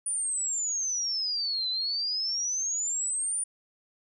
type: exponential two-way sweep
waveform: sine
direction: down then up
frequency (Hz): 9500 to 3991 to 9500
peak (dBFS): -27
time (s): 0.06-3.44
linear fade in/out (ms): 5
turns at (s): 1.69
effects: none